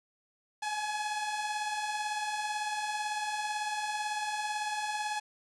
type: beating tone pair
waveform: sawtooth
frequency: 830.6 / 848.6 Hz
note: G#5 / G#5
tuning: 0 / +37 cents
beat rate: 18 Hz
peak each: -36 / -29 dBFS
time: 0.62-5.2 s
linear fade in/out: 10 ms
effects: resampled to 22050 Hz + 9-bit